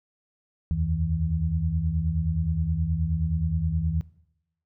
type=tone cluster; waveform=sine; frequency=76.4 / 85.9 / 161.5 Hz; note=D#2 / F2 / E3; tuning=-31 / -28 / -35 cents; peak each=-27 dBFS; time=0.71-4.01 s; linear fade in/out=0 ms; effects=noise-tail reverb RT60 0.8 s tail -20 dB re dry